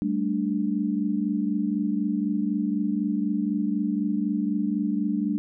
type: chord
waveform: sine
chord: G suspended second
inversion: none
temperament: equal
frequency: 196 / 220 / 293.7 Hz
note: G3 / A3 / D4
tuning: 0 / 0 / 0 cents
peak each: -27 dBFS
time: 0.02-5.38 s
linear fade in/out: 0 ms
effects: none